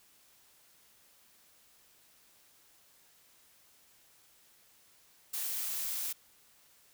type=noise; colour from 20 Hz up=blue; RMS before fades=-36 dBFS; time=5.33-6.13 s; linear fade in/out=10 ms; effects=white hiss -64 dBFS RMS until 6.93 s